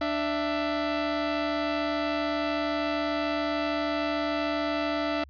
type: tone pair together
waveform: sawtooth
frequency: 295.4 / 664 Hz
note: D4 / E5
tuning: +10 / +12 cents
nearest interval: octave + major second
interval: 1402 cents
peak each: -25 dBFS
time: 0.01-5.24 s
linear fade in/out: 5 ms
effects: added 70 Hz sine -48 dBFS peak until 5.29 s + resampled to 11025 Hz